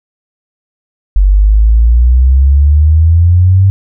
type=exponential sweep; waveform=sine; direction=up; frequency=46.8 to 98 Hz; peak=-3 dBFS; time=1.16-3.7 s; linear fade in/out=0 ms; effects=none